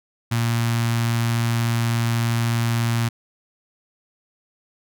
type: tone with notch filter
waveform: sawtooth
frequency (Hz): 116.54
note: A#2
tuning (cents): 0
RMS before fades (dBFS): -21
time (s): 0.31-3.09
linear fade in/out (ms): 10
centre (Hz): 470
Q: 0.64
effects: none